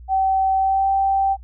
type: tone with pitch glide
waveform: sine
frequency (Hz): 768 to 779.6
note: G5 to G5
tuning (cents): -36 to -10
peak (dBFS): -15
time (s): 0.08-1.37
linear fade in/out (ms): 50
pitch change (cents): +26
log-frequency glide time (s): 0.57-0.89
effects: noise-tail reverb RT60 0.1 s tail -19 dB re dry + added 60 Hz sine -37 dBFS peak until 1.43 s